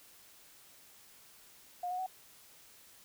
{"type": "tone with pitch steps", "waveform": "sine", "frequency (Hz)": [714, 730, 749], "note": ["F5", "F#5", "F#5"], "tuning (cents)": [38, -24, 21], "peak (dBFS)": -34, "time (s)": [1.83, 2.064], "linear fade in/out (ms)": 5, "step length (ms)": 78, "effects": ["white hiss -59 dBFS RMS until 3.04 s"]}